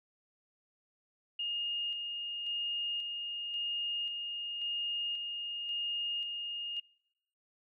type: tone with tremolo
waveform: sine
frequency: 2841 Hz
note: F7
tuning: 29 cents sharp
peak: -33 dBFS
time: 1.39-6.8 s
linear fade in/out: 5 ms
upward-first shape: square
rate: 0.93 Hz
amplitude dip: 35%
effects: noise-tail reverb RT60 0.8 s tail -25 dB re dry